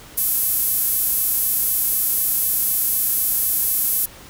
sawtooth tone with high-pass filter, 436 Hz, A4, 16 cents flat, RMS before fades -20 dBFS, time 0.17-4.06 s, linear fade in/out 10 ms, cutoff 12000 Hz, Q 1.9, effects pink hiss -42 dBFS RMS until 4.29 s

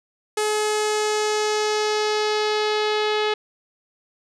sawtooth tone with low-pass filter sweep, 425.3 Hz, G#4, 41 cents sharp, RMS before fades -22 dBFS, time 0.37-3.34 s, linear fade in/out 5 ms, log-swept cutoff 8900 to 3600 Hz, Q 2, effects none

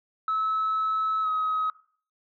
sine tone with pitch glide, 1298 to 1269.1 Hz, E6 to D#6, -27 to +34 cents, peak -22 dBFS, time 0.28-1.7 s, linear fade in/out 2 ms, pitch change -39 cents, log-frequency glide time 1.22-1.28 s, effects noise-tail reverb RT60 0.5 s tail -20 dB re dry + tanh soft clip ceiling -20 dBFS

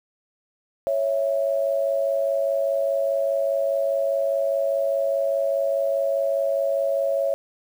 sine tone pair together, 554.4 / 659.3 Hz, C#5 / E5, 0 / 0 cents, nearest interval minor third, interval 300 cents, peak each -21 / -25 dBFS, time 0.87-7.34 s, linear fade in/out 0 ms, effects 8-bit

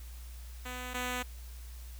5% pulse tone pair in turn, 250.2 / 249.3 Hz, B3 / B3, +23 / +16 cents, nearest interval unison, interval 7 cents, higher first, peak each -28 / -22 dBFS, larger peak second, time 0.65-0.94 / 0.94-1.23 s, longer neither, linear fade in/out 10 ms, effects added 60 Hz sine -43 dBFS peak until 1.99 s + white hiss -56 dBFS RMS until 1.99 s

